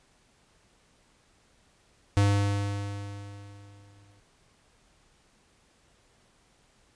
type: tone with exponential decay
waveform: square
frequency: 100.9 Hz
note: G#2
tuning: 49 cents flat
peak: -19 dBFS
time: 2.17-4.2 s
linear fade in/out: 0 ms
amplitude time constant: 440 ms
effects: pink hiss -64 dBFS RMS until 6.95 s + resampled to 22050 Hz